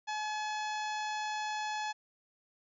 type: harmonic tone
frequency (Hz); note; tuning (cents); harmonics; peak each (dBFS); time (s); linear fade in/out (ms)
852; G#5; +44; 1 / 2 / 3 / 4 / 5 / 6 / 7 / 8; -35 / -41 / -45 / -47 / -49 / -51 / -52 / -53; 0.07-1.93; 20
effects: none